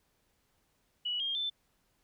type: tone with pitch steps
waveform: sine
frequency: 2937 / 3221 / 3533 Hz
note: F#7 / G7 / A7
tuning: -13 / +46 / +6 cents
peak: -31 dBFS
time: 1.05-1.5 s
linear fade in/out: 10 ms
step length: 150 ms
effects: pink hiss -74 dBFS RMS until 2.03 s